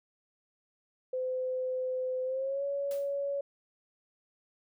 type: tone with pitch glide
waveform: sine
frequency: 512 to 561.6 Hz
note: C5 to C#5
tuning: -38 to +22 cents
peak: -30 dBFS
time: 1.13-3.41 s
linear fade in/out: 5 ms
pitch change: +160 cents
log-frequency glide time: 2.24-2.64 s
type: noise with exponential decay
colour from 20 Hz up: white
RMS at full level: -46 dBFS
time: 2.91-3.17 s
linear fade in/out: 0 ms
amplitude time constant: 55 ms
effects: none